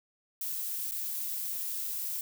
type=noise with dropouts; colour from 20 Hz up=violet; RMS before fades=-35 dBFS; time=0.41-2.21 s; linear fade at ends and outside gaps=2 ms; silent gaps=0.912-0.919 s; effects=none